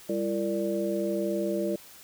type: tone cluster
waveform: sine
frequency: 199 / 339.1 / 460.3 / 585 Hz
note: G3 / E4 / A#4 / D5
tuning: +26 / +49 / -22 / -7 cents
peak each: -32 / -30 / -34 / -31 dBFS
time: 0.09-1.76 s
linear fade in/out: 5 ms
effects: white hiss -50 dBFS RMS until 2.03 s